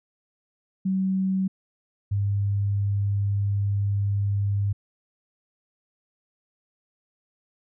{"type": "tone pair in turn", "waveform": "sine", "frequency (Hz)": [190, 100.65], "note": ["F#3", "G2"], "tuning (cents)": [46, 46], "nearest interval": "major seventh", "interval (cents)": 1100, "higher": "first", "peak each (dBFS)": -21, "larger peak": "neither", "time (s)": [[0.85, 1.48], [2.11, 4.73]], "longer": "second", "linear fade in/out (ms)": 10, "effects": []}